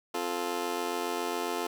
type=chord; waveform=20% pulse; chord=F major; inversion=second; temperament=just; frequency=261.9 / 349.2 / 436.5 Hz; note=C4 / F4 / A4; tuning=+2 / 0 / -14 cents; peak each=-34 / -29 / -29 dBFS; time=0.14-1.67 s; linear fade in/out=5 ms; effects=10-bit